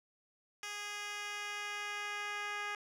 10% pulse tone with band-pass filter sweep, 412.7 Hz, G#4, 11 cents flat, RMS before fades -41 dBFS, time 0.63-2.75 s, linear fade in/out 2 ms, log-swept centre 4300 to 1900 Hz, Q 0.77, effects none

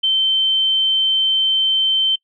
sine tone, 3100 Hz, G7, 20 cents flat, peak -13 dBFS, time 0.03-2.16 s, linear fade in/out 10 ms, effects noise-tail reverb RT60 0.1 s tail -24 dB re dry

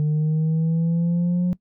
sine exponential sweep, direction up, 150 to 180.3 Hz, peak -15 dBFS, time 0-1.53 s, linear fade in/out 0 ms, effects noise-tail reverb RT60 0.1 s tail -21 dB re dry + tanh soft clip ceiling -17 dBFS

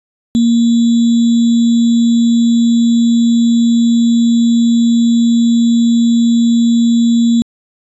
sine tone with sample-and-hold, 233.1 Hz, A#3, in tune, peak -7 dBFS, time 0.35-7.42 s, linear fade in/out 0 ms, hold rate 3675 Hz, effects resampled to 22050 Hz

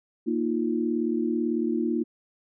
sine chord, Bb suspended fourth, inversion none, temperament equal, 233.1 / 311.1 / 349.2 Hz, Bb3 / Eb4 / F4, 0 / 0 / 0 cents, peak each -27 / -28 / -28 dBFS, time 0.26-2.04 s, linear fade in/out 20 ms, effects none

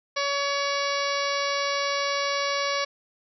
harmonic tone, 564 Hz, C#5, 30 cents sharp, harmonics 1 / 2 / 3 / 4 / 5 / 6 / 7 / 8 / 9 / 10, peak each -29 / -29 / -34 / -32 / -38 / -39 / -36 / -36 / -37 / -37 dBFS, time 0.16-2.85 s, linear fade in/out 10 ms, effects none

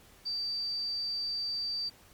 sine tone, 4648 Hz, D8, 19 cents flat, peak -31 dBFS, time 0.25-1.9 s, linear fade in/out 20 ms, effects pink hiss -58 dBFS RMS until 2.13 s + MP3 96 kbps

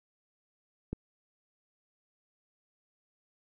click, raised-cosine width 3 ms, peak -21 dBFS, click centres 0.93 s, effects none

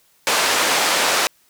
pink band-pass noise, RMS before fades -18 dBFS, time 0.27-1.27 s, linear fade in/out 0 ms, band 570 to 8500 Hz, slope 12 dB/octave, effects white hiss -58 dBFS RMS until 1.49 s

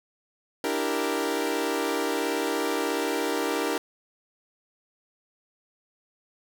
sawtooth chord, E half-diminished seventh, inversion third, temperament equal with one note detuned, 293.7 / 330.6 / 392 / 466.2 Hz, D4 / E4 / G4 / Bb4, 0 / +5 / 0 / 0 cents, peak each -27 / -28 / -27 / -26 dBFS, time 0.64-3.78 s, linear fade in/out 2 ms, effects none

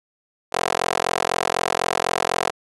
15% pulse tone with high-pass filter, 44 Hz, F1, 14 cents sharp, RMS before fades -22 dBFS, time 0.52-2.51 s, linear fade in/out 20 ms, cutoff 630 Hz, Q 1.6, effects resampled to 24000 Hz

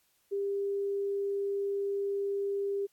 sine tone, 398.9 Hz, G4, 30 cents sharp, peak -29 dBFS, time 0.31-2.87 s, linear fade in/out 20 ms, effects white hiss -71 dBFS RMS until 2.92 s + AAC 64 kbps

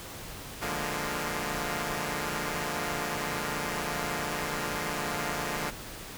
5% pulse chord, Bb dominant seventh, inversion first, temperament equal, 146.83 / 174.61 / 207.7 / 233.1 Hz, D3 / F3 / Ab3 / Bb3, 0 / 0 / 0 / 0 cents, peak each -24 / -25 / -26 / -26 dBFS, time 0.61-5.71 s, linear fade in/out 20 ms, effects pink hiss -42 dBFS RMS until 6.17 s

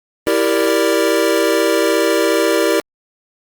square chord, E half-diminished seventh, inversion none, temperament equal, 329.6 / 392 / 466.2 / 587.3 Hz, E4 / G4 / Bb4 / D5, 0 / 0 / 0 / 0 cents, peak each -19 dBFS, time 0.27-2.8 s, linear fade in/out 0 ms, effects Opus 24 kbps

